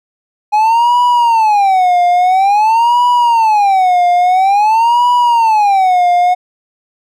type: tone with vibrato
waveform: triangle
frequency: 830.6 Hz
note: G#5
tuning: in tune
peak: -5 dBFS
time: 0.52-6.35 s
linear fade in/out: 20 ms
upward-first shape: sine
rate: 0.49 Hz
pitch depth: 280 cents each way
effects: none